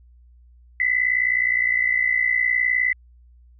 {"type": "tone pair together", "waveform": "sine", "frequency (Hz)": [1975.5, 2035], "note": ["B6", "C7"], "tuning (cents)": [0, -49], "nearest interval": "minor second", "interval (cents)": 51, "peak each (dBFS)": [-21, -20], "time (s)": [0.8, 2.93], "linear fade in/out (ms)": 2, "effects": ["added 60 Hz sine -48 dBFS peak until 3.59 s"]}